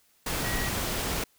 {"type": "tone in noise", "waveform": "sine", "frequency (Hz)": 1911, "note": "A#6", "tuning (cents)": 43, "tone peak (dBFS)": -34, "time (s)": [0.44, 0.69], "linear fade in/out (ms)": 5, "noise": "pink", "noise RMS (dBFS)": -30, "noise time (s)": [0.26, 1.24], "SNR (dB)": -7, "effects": ["white hiss -65 dBFS RMS until 1.38 s"]}